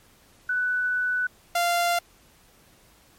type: tone pair in turn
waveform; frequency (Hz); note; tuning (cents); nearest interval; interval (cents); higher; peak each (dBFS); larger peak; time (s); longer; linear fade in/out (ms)
sine / sawtooth; 1490 / 694.1; F#6 / F5; +12 / -11; octave + minor second; 1323; first; -22 / -17; second; 0.49-1.27 / 1.55-1.99; first; 5
effects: pink hiss -57 dBFS RMS until 3.18 s + MP3 64 kbps